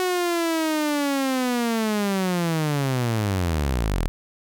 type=linear sweep; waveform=sawtooth; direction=down; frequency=370 to 35.56 Hz; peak=-17 dBFS; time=0-4.08 s; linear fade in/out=0 ms; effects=none